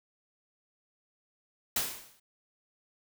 white noise with exponential decay, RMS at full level -27 dBFS, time 1.76-2.2 s, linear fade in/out 5 ms, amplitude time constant 95 ms, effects none

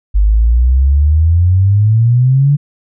sine exponential sweep, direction up, 49.22 to 146.83 Hz, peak -6 dBFS, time 0.14-2.57 s, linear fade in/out 20 ms, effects none

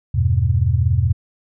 sine chord, E minor, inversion none, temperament just, 82.41 / 98.89 / 123.61 Hz, E2 / G2 / B2, 0 / +16 / +2 cents, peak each -18 dBFS, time 0.14-1.13 s, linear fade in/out 10 ms, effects none

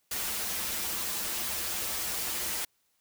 white noise with comb filter, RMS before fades -33 dBFS, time 0.11-2.65 s, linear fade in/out 5 ms, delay 7.3 ms, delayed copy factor -0.85, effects white hiss -73 dBFS RMS until 3 s

